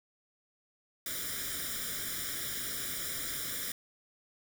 white noise with comb filter, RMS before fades -37 dBFS, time 1.06-3.72 s, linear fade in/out 2 ms, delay 0.56 ms, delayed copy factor +0.95, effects none

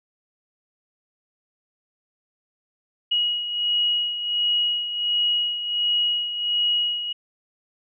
sine beating tone pair, 2900 / 2901.4 Hz, F#7 / F#7, -35 / -35 cents, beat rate 1.4 Hz, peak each -21 / -28 dBFS, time 3.11-7.13 s, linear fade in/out 10 ms, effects none

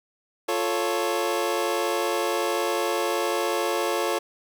25% pulse chord, F augmented, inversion none, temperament equal, 349.2 / 440 / 554.4 Hz, F4 / A4 / C#5, 0 / 0 / 0 cents, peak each -24 dBFS, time 0.48-4.19 s, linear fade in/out 10 ms, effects none

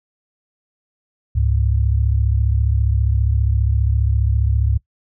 sine tone pair together, 68.96 / 103.83 Hz, C#2 / G#2, -8 / 0 cents, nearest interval perfect fifth, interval 708 cents, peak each -16 / -18 dBFS, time 1.35-4.78 s, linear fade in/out 10 ms, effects noise-tail reverb RT60 0.1 s tail -20 dB re dry

